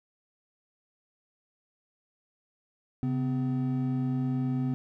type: tone pair together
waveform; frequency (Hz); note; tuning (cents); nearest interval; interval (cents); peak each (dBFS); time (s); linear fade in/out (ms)
triangle; 134.76 / 254.4; C#3 / C4; -49 / -48; major seventh; 1101; -27; 3.03-4.74; 0
effects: none